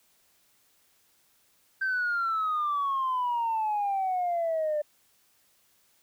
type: exponential sweep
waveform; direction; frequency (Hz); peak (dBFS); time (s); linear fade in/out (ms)
sine; down; 1568 to 591; -24; 1.81-4.82; 10
effects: tanh soft clip ceiling -22 dBFS + white hiss -66 dBFS RMS until 6.02 s